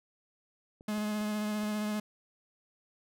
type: clicks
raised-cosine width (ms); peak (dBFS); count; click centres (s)
2; -39; 4; 0.809 / 0.98 / 1.212 / 1.634
type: tone with vibrato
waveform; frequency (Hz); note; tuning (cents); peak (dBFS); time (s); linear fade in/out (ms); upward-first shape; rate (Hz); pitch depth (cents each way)
45% pulse; 211.2; G#3; +29; -31; 0.88-2; 5; triangle; 15; 20
effects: none